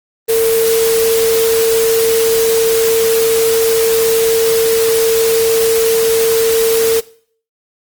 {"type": "tone in noise", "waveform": "sine", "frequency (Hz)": 452.9, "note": "A#4", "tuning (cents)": -50, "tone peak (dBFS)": -9, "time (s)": [0.28, 7.01], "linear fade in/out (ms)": 20, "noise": "white", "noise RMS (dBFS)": -19, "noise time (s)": [0.28, 7.01], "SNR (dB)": 7, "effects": ["noise-tail reverb RT60 0.5 s tail -19 dB re dry", "Opus 24 kbps"]}